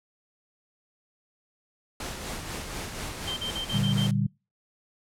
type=noise with tremolo; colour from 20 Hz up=pink; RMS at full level=-34 dBFS; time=2-4.11 s; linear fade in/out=2 ms; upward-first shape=sine; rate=4.1 Hz; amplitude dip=40%
type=tone bursts; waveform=sine; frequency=3136 Hz; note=G7; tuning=in tune; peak=-30 dBFS; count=6; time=3.27-4.07 s; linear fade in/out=10 ms; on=100 ms; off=40 ms
type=chord; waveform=sine; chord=G minor; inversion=first; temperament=equal; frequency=116.54 / 146.83 / 196 Hz; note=Bb2 / D3 / G3; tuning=0 / 0 / 0 cents; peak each=-27 dBFS; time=3.73-4.27 s; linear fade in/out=10 ms
effects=noise-tail reverb RT60 0.3 s tail -26 dB re dry + low-pass 11000 Hz 12 dB/octave